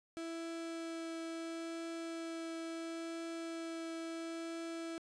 35% pulse tone with vibrato, 330 Hz, E4, 2 cents sharp, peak -39 dBFS, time 0.17-4.98 s, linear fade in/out 0 ms, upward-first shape triangle, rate 0.73 Hz, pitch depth 9 cents each way, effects resampled to 22050 Hz

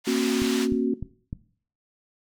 white band-pass noise, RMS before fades -33 dBFS, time 0.04-0.68 s, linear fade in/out 50 ms, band 700 to 5200 Hz, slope 12 dB/octave
sine chord, F# major, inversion first, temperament equal with one note detuned, 233.1 / 270.2 / 370 Hz, A#3 / C#4 / F#4, 0 / -44 / 0 cents, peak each -25 dBFS, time 0.07-0.94 s, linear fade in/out 5 ms
click train, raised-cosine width 5 ms, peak -19 dBFS, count 4, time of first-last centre 0.42-1.329 s, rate 3.3 Hz
effects noise-tail reverb RT60 0.5 s tail -17 dB re dry

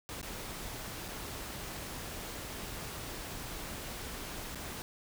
pink noise with dropouts, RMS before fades -42 dBFS, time 0.09-4.82 s, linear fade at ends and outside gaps 0 ms, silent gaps 0.214-0.229 / 1.081-1.085 / 4.548-4.556 s, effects none

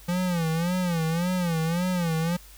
square tone with vibrato, 171.6 Hz, F3, 30 cents flat, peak -24 dBFS, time 0.08-2.37 s, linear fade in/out 10 ms, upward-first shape sine, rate 1.8 Hz, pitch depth 120 cents each way, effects added 50 Hz sine -48 dBFS peak until 2.57 s + white hiss -51 dBFS RMS until 2.57 s

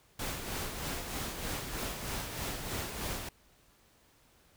pink noise with tremolo, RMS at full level -36 dBFS, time 0.19-3.29 s, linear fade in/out 5 ms, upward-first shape sine, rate 3.2 Hz, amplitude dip 45%, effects pink hiss -65 dBFS RMS until 4.56 s

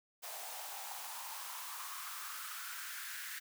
white noise with high-pass filter sweep, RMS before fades -45 dBFS, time 0.22-3.4 s, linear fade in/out 20 ms, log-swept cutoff 680 to 1700 Hz, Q 4.8, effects none

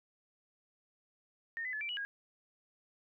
sine tone with pitch steps, 1835 / 2013 / 1722 / 2343 / 2929 / 1635 Hz, A#6 / B6 / A6 / D7 / F#7 / G#6, -28 / +33 / -38 / -5 / -18 / -28 cents, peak -36 dBFS, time 1.57-2.05 s, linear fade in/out 0 ms, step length 80 ms, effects none

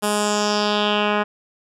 10% pulse tone with low-pass filter sweep, 208.3 Hz, G#3, 5 cents sharp, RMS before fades -20 dBFS, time 0.02-1.24 s, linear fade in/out 20 ms, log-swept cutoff 11000 to 2000 Hz, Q 3, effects none

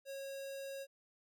square tone with notch filter, 547 Hz, C#5, 23 cents flat, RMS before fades -45 dBFS, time 0.05-0.87 s, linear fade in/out 50 ms, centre 1200 Hz, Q 1.1, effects none

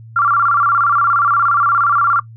sine tone with vibrato, 1263 Hz, D#6, 26 cents sharp, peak -10 dBFS, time 0.16-2.2 s, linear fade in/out 5 ms, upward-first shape square, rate 17 Hz, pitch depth 150 cents each way, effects noise-tail reverb RT60 0.1 s tail -21 dB re dry + added 113 Hz sine -34 dBFS peak until 2.36 s

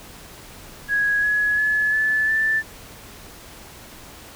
sine tone with pitch steps, 1661.2 / 1686.3 / 1711.9 / 1737.8 / 1764.1 Hz, G#6 / G#6 / A6 / A6 / A6, 0 / +26 / -48 / -22 / +4 cents, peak -17 dBFS, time 0.88-2.63 s, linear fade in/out 50 ms, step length 350 ms, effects pink hiss -42 dBFS RMS until 4.35 s

